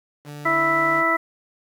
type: tone with pitch glide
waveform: sawtooth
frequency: 146.83 to 149.14 Hz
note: D3 to D3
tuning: 0 to +27 cents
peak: -30 dBFS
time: 0.24-1.04 s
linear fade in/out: 50 ms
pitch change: +27 cents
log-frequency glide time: 0.56-0.91 s
type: harmonic tone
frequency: 329.6 Hz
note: E4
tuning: in tune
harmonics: 1 / 2 / 3 / 4 / 6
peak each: -27 / -25 / -27 / -21 / -21 dBFS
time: 0.45-1.17 s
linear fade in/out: 10 ms
effects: 8-bit